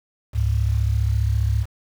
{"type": "tone pair together", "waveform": "sine", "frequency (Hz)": [70.01, 104.9], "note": ["C#2", "G#2"], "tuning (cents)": [18, 18], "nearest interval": "perfect fifth", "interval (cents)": 700, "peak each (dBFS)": -20, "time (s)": [0.33, 1.66], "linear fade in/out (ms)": 50, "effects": ["7-bit"]}